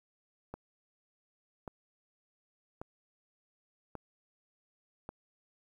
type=click train; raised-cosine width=1 ms; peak=-27 dBFS; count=5; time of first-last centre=0.54-5.091 s; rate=0.879 Hz; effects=10-bit